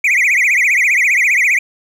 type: tone with vibrato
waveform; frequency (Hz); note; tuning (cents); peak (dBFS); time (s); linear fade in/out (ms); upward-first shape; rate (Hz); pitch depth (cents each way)
triangle; 2196; C#7; -17; -8; 0.04-1.59; 5; triangle; 15; 250
effects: none